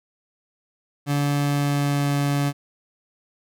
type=tone with pitch glide; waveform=30% pulse; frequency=143.7 to 142.54 Hz; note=D3 to C#3; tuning=-37 to +49 cents; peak=-17 dBFS; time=1.06-2.53 s; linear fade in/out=50 ms; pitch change=-14 cents; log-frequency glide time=1.41-2.16 s; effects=none